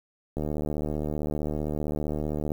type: click train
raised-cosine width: 2 ms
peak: -17 dBFS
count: 163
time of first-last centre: 0.37-2.519 s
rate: 75.4 Hz
effects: 8-bit